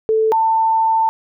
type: tone pair in turn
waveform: sine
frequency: 440 / 893.3 Hz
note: A4 / A5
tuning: 0 / +26 cents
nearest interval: octave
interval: 1226 cents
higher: second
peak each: -12 dBFS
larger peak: neither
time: 0.09-0.32 / 0.32-1.09 s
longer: second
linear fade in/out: 0 ms
effects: none